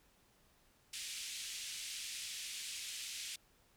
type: band-pass noise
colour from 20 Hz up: pink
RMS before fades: -45 dBFS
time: 0.93-3.36 s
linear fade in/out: 5 ms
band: 2500 to 10000 Hz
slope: 24 dB/octave
effects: pink hiss -70 dBFS RMS until 3.76 s